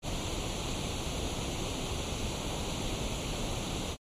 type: noise with comb filter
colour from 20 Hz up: pink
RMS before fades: -34 dBFS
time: 0.02-3.97 s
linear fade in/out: 50 ms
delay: 0.29 ms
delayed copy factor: +0.7
effects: low-pass 8000 Hz 12 dB/octave + MP3 64 kbps